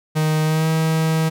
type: tone with pitch glide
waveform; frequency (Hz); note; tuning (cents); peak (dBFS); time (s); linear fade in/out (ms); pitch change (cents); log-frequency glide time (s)
45% pulse; 155.56 to 159.93; D#3 to D#3; 0 to +48; -16; 0.15-1.3; 20; +48; 0.44-0.68
effects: none